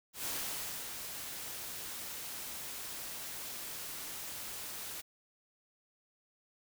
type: noise with ADSR envelope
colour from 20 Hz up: white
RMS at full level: -37 dBFS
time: 0.13-5.02 s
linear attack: 130 ms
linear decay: 600 ms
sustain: -6 dB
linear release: 19 ms
effects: none

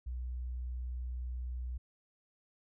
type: tone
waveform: sine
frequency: 61.8 Hz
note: B1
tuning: 2 cents sharp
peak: -36 dBFS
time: 0.06-1.78 s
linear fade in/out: 10 ms
effects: none

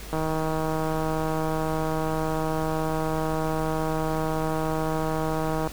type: click train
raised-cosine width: 1 ms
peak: -14 dBFS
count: 877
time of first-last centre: 0.13-5.674 s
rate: 158 Hz
effects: added 50 Hz sine -38 dBFS peak until 5.72 s + pink hiss -41 dBFS RMS until 5.72 s

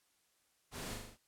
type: noise with echo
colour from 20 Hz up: pink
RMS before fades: -45 dBFS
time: 0.71-0.98 s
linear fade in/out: 50 ms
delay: 40 ms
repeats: 5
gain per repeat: -3 dB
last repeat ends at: 1.18 s
effects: white hiss -75 dBFS RMS until 1.27 s + low-pass 12000 Hz 12 dB/octave

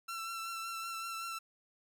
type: tone with vibrato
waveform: sawtooth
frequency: 1346 Hz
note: E6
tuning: 36 cents sharp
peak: -35 dBFS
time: 0.08-1.39 s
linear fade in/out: 10 ms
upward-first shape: triangle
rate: 5.3 Hz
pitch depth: 26 cents each way
effects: none

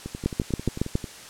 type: two click trains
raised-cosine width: 3 ms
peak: -9 / -19 dBFS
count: 6 / 12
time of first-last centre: 0.26-0.954 / 0.06-1.042 s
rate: 7.2 / 11.2 Hz
effects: white hiss -43 dBFS RMS until 1.29 s + low-pass 9000 Hz 12 dB/octave

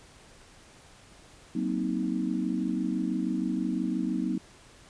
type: chord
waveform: sine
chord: C half-diminished seventh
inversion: second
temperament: just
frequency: 188.37 / 235.5 / 261.6 / 314 Hz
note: Gb3 / Bb3 / C4 / Eb4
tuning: +31 / +18 / 0 / +16 cents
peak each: -32 dBFS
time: 1.55-4.38 s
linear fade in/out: 5 ms
effects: pink hiss -54 dBFS RMS until 4.89 s + resampled to 22050 Hz

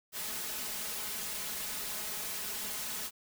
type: noise with comb filter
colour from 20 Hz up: white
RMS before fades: -38 dBFS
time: 0.12-3.11 s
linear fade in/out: 50 ms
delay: 4.7 ms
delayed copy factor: +0.75
effects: none

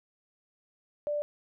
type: tone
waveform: sine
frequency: 589 Hz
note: D5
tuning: 5 cents sharp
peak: -28 dBFS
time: 1.07-1.22 s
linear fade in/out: 0 ms
effects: none

